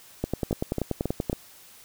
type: two click trains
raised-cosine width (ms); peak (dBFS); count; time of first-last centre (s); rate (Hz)
2; -13 / -12; 4 / 12; 0.51-1.33 / 0.24-1.298; 3.66 / 10.4
effects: white hiss -51 dBFS RMS until 1.84 s